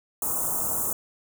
white band-stop noise, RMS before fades -27 dBFS, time 0.22-0.93 s, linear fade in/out 2 ms, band 1300 to 6900 Hz, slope 48 dB/octave, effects none

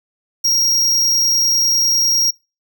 square tone, 5610 Hz, F8, 7 cents sharp, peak -13 dBFS, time 0.44-2.31 s, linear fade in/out 10 ms, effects noise-tail reverb RT60 0.3 s tail -25 dB re dry

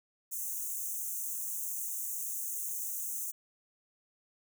white high-pass noise, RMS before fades -37 dBFS, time 0.31-3.32 s, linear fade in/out 20 ms, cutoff 6100 Hz, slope 96 dB/octave, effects none

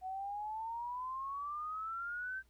sine exponential sweep, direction up, 738 to 1568 Hz, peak -38 dBFS, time 0.01-2.43 s, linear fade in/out 50 ms, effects added 60 Hz sine -66 dBFS peak until 2.49 s + pink hiss -75 dBFS RMS until 2.49 s

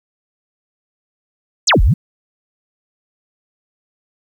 sine exponential two-way sweep, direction down then up, 8900 to 34.65 to 204 Hz, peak -8 dBFS, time 1.67-1.94 s, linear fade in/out 10 ms, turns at 1.82 s, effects 8-bit

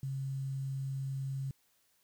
sine tone with quantisation, 135.2 Hz, C#3, 43 cents flat, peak -34 dBFS, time 0.03-1.51 s, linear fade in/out 2 ms, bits 10, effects white hiss -72 dBFS RMS until 2.03 s

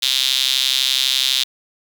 sawtooth tone with high-pass filter, 132 Hz, C3, 16 cents sharp, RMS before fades -18 dBFS, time 0.02-1.44 s, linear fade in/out 10 ms, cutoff 3600 Hz, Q 4.8, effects none

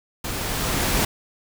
pink noise with level ramp, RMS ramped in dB -29 to -20 dBFS, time 0.24-1.05 s, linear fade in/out 5 ms, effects none

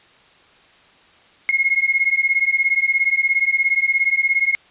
sine beating tone pair, 2152 / 2169 Hz, C7 / C#7, +48 / -38 cents, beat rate 17 Hz, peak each -18 dBFS, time 1.49-4.55 s, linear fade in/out 0 ms, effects white hiss -51 dBFS RMS until 4.7 s + resampled to 8000 Hz

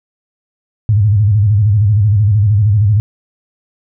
sine tone with vibrato, 103.83 Hz, G#2, in tune, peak -7 dBFS, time 0.89-3 s, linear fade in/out 0 ms, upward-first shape square, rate 13 Hz, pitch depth 100 cents each way, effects none

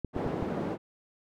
clicks, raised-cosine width 3 ms, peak -19 dBFS, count 4, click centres 0.047 / 0.164 / 0.264 / 0.426 s
white band-pass noise, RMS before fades -33 dBFS, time 0.13-0.78 s, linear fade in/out 50 ms, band 140 to 450 Hz, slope 12 dB/octave
effects none

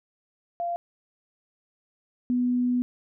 sine tone pair in turn, 691 / 247 Hz, F5 / B3, -19 / 0 cents, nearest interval octave + tritone, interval 1781 cents, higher first, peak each -26 / -21 dBFS, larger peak second, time 0.6-0.76 / 2.3-2.82 s, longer second, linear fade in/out 0 ms, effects none

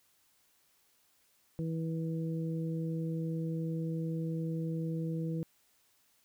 harmonic tone, 162.6 Hz, E3, 23 cents flat, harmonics 1 / 2 / 3, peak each -33 / -40 / -43 dBFS, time 1.59-5.43 s, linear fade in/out 0 ms, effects white hiss -70 dBFS RMS until 6.24 s

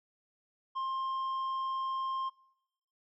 triangle tone with tanh clipping, 1059 Hz, C6, 21 cents sharp, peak -33 dBFS, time 0.75-2.3 s, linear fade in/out 20 ms, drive 9 dB, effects noise-tail reverb RT60 0.9 s tail -24 dB re dry

